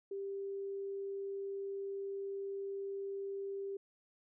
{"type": "tone", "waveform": "sine", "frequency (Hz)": 394.4, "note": "G4", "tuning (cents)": 11, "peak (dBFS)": -38, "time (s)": [0.11, 3.77], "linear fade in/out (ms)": 5, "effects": []}